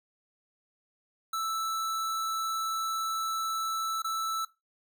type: tone with dropouts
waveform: square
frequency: 1318.5 Hz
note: E6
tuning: in tune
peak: -30 dBFS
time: 1.33-4.45 s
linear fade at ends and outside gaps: 5 ms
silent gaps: 4.021-4.044 s
effects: noise-tail reverb RT60 0.2 s tail -17 dB re dry